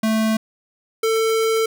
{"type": "tone pair in turn", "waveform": "square", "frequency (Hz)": [220, 446.3], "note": ["A3", "A4"], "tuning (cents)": [0, 25], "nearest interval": "octave", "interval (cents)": 1225, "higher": "second", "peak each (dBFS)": -17, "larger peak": "neither", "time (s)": [[0.03, 0.37], [1.03, 1.66]], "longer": "second", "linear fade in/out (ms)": 5, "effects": []}